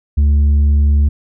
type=tone with tanh clipping; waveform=sine; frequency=72.5 Hz; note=D2; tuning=22 cents flat; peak=-9 dBFS; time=0.17-1.09 s; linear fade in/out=10 ms; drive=4 dB; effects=none